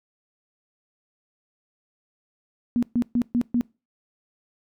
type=tone bursts; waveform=sine; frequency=240.3 Hz; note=B3; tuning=47 cents flat; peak=-18 dBFS; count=5; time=2.76-3.61 s; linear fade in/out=0 ms; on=66 ms; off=130 ms; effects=noise-tail reverb RT60 0.3 s tail -24 dB re dry